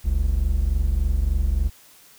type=tone pair together; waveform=triangle; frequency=45.85 / 69.3 Hz; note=F#1 / C#2; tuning=-15 / 0 cents; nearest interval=perfect fifth; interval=715 cents; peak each=-19 dBFS; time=0.04-1.7 s; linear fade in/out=20 ms; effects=white hiss -51 dBFS RMS until 2.18 s